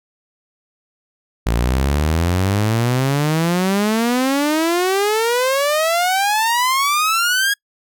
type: exponential sweep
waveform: sawtooth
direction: up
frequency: 55 to 1661.2 Hz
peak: -11 dBFS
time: 1.46-7.54 s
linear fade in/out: 10 ms
effects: noise-tail reverb RT60 0.1 s tail -26 dB re dry